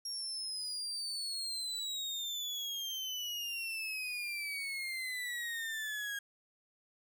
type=exponential sweep; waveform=35% pulse; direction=down; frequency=5600 to 1628 Hz; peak=-35 dBFS; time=0.05-6.19 s; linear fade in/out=5 ms; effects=none